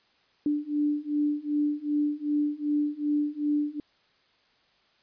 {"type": "beating tone pair", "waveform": "sine", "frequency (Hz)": [293.7, 296.3], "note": ["D4", "D4"], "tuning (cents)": [0, 15], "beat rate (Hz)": 2.6, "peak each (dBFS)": [-28, -27], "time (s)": [0.46, 3.8], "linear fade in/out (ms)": 2, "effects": ["white hiss -65 dBFS RMS until 5.02 s", "resampled to 11025 Hz"]}